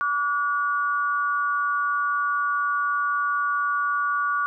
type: tone pair together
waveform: sine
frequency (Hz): 1151 / 1446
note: D6 / F#6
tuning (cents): -35 / -40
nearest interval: major third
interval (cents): 395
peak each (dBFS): -23 / -25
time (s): 0.01-4.46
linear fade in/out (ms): 0
effects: none